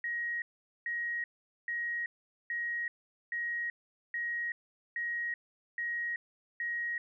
sine tone bursts, 1889 Hz, A#6, 22 cents sharp, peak -32 dBFS, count 9, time 0.04-6.98 s, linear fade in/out 2 ms, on 380 ms, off 440 ms, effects none

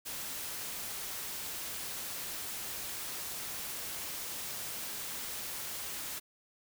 white noise, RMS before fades -40 dBFS, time 0.05-6.2 s, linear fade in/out 20 ms, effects none

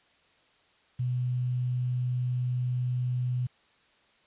sine tone with quantisation, 124.8 Hz, B2, 19 cents sharp, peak -26 dBFS, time 0.99-3.47 s, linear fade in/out 10 ms, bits 9, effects white hiss -64 dBFS RMS until 4.26 s + resampled to 8000 Hz

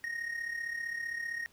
triangle tone with amplitude modulation, 1864.7 Hz, A#6, in tune, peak -30 dBFS, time 0.04-1.46 s, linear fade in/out 0 ms, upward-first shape sine, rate 35.4 Hz, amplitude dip 65%, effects pink hiss -64 dBFS RMS until 1.52 s

